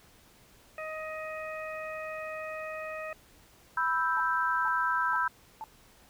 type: harmonic tone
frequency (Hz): 627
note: D#5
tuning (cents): +13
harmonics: 1 / 2 / 3 / 4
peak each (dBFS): -38 / -42 / -43 / -44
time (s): 0.78-3.13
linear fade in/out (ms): 2
type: chord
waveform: sine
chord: E minor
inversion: second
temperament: equal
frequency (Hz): 987.8 / 1318.5 / 1568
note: B5 / E6 / G6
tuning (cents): 0 / 0 / 0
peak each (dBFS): -30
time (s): 3.77-5.28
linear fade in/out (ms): 5
type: tone bursts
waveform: sine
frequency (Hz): 880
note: A5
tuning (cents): 0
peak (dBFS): -36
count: 4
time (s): 4.17-5.64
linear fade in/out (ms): 0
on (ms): 30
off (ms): 450
effects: pink hiss -59 dBFS RMS until 6.09 s